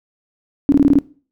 sine tone bursts, 282.6 Hz, C#4, 34 cents sharp, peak -7 dBFS, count 6, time 0.69-0.987 s, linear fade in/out 0 ms, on 32 ms, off 21 ms, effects noise-tail reverb RT60 0.4 s tail -21 dB re dry

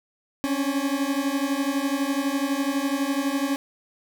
40% pulse beating tone pair, 271.4 / 283.4 Hz, C#4 / C#4, -36 / +38 cents, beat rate 12 Hz, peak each -25 dBFS, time 0.44-3.56 s, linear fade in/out 0 ms, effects none

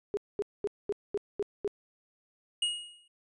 sine tone bursts, 408.1 Hz, G#4, 30 cents flat, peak -27 dBFS, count 7, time 0.14-1.677 s, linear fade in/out 0 ms, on 31 ms, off 220 ms
square tone with exponential decay, 2878 Hz, F#7, 49 cents flat, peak -25 dBFS, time 2.62-3.08 s, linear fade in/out 5 ms, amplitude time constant 99 ms
effects resampled to 22050 Hz

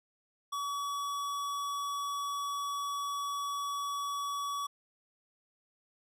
sine tone with hard clipping, 1136 Hz, C#6, 42 cents sharp, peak -35 dBFS, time 0.52-4.67 s, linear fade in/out 10 ms, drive 17 dB, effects none

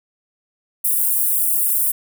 white high-pass noise, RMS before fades -18 dBFS, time 0.84-1.92 s, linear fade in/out 10 ms, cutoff 8900 Hz, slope 48 dB/octave, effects none

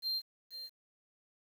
triangle tone with echo, 4175 Hz, C8, 5 cents flat, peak -31 dBFS, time 0.02-0.22 s, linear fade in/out 50 ms, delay 480 ms, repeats 1, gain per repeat -10 dB, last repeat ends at 0.7 s, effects 10-bit

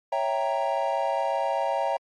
triangle chord, C# diminished seventh, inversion none, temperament equal, 554.4 / 659.3 / 784 / 932.3 Hz, C#5 / E5 / G5 / Bb5, 0 / 0 / 0 / 0 cents, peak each -27 dBFS, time 0.12-1.97 s, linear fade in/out 5 ms, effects MP3 48 kbps

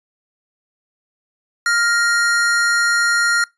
square tone pair together, 1402 / 1872.9 Hz, F6 / A#6, +6 / +8 cents, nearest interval perfect fourth, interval 502 cents, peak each -16 / -21 dBFS, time 1.66-3.44 s, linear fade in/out 2 ms, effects noise-tail reverb RT60 0.2 s tail -24 dB re dry + resampled to 22050 Hz

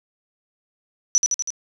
sine tone with echo, 5920 Hz, F#8, in tune, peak -12 dBFS, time 1.15-1.18 s, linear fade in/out 0 ms, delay 81 ms, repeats 4, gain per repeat -3 dB, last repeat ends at 1.504 s, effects none

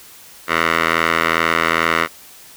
10% pulse tone with band-pass filter, 82.41 Hz, E2, in tune, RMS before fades -17 dBFS, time 0.47-2.08 s, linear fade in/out 50 ms, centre 1700 Hz, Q 1.8, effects white hiss -42 dBFS RMS until 2.56 s

